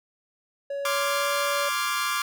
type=tone with pitch glide; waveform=triangle; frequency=561 to 570.1 Hz; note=C#5 to C#5; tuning=+21 to +48 cents; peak=-26 dBFS; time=0.7-1.69 s; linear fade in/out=5 ms; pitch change=+27 cents; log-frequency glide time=0.88-1.36 s
type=chord; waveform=sawtooth; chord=D half-diminished seventh; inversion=third; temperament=equal; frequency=1046.5 / 1174.7 / 1396.9 / 1661.2 Hz; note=C6 / D6 / F6 / Ab6; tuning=0 / 0 / 0 / 0 cents; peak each=-28 / -24 / -27 / -30 dBFS; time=0.85-2.22 s; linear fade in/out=2 ms
effects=none